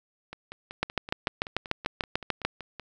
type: two click trains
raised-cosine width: 0.3 ms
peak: -9 / -23 dBFS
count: 12 / 14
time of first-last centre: 0.83-2.45 / 0.33-2.797 s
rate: 6.79 / 5.27 Hz
effects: none